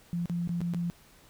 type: tone with dropouts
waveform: sine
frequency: 172.5 Hz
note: F3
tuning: 21 cents flat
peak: -28 dBFS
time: 0.13-0.9 s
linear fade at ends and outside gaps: 0 ms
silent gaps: 0.257-0.297 / 0.475-0.492 / 0.606-0.615 / 0.737-0.746 s
effects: pink hiss -58 dBFS RMS until 1.29 s